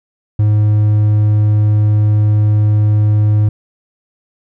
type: tone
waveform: triangle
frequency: 105.6 Hz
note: G#2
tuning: 29 cents sharp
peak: -6 dBFS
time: 0.39-3.49 s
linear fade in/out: 5 ms
effects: none